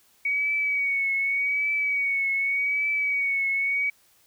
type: tone with vibrato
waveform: sine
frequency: 2248 Hz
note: C#7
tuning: 24 cents sharp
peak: -22 dBFS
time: 0.25-3.9 s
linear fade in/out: 5 ms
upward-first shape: triangle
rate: 0.85 Hz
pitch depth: 51 cents each way
effects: white hiss -61 dBFS RMS until 4.26 s